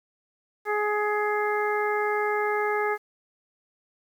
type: harmonic tone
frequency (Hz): 419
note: G#4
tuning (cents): +15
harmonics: 1 / 2 / 3 / 4 / 5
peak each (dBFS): -26 / -29 / -31 / -32 / -33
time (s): 0.65-2.98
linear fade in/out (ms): 50
effects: 9-bit